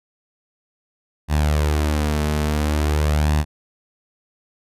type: tone with flanger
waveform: sawtooth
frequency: 75.2 Hz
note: D2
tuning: 42 cents sharp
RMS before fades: -19 dBFS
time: 1.28-3.45 s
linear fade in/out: 50 ms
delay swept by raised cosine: 1.1 to 4.7 ms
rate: 0.48 Hz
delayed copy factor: +0.5
effects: resampled to 32000 Hz